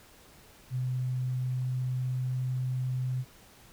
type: tone with pitch glide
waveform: sine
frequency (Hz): 127.2 to 127.94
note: C3 to C3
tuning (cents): -48 to -38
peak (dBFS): -28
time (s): 0.7-3.25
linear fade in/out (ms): 50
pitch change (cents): +10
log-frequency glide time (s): 1.49-2.53
effects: pink hiss -56 dBFS RMS until 3.72 s